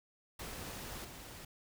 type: noise with level steps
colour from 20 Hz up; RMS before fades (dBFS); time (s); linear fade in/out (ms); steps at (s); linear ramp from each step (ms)
pink; -45 / -50; 0.39-1.45; 5; 1.04; 10
effects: none